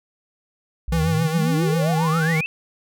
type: exponential sweep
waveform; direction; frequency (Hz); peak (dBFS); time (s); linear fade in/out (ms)
sine; up; 55.6 to 2713; -23; 0.88-2.46; 0
type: tone with vibrato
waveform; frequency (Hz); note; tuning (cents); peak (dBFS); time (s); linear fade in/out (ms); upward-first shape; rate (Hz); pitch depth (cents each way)
square; 161.4; E3; -36; -19; 0.92-2.41; 5; triangle; 7.4; 64
effects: none